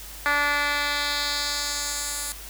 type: tone with band-pass filter sweep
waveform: 10% pulse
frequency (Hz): 290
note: D4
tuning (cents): -22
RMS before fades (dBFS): -26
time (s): 0.26-2.32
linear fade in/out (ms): 0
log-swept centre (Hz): 1800 to 10000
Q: 1.5
effects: added 50 Hz sine -42 dBFS peak until 2.49 s + white hiss -41 dBFS RMS until 2.49 s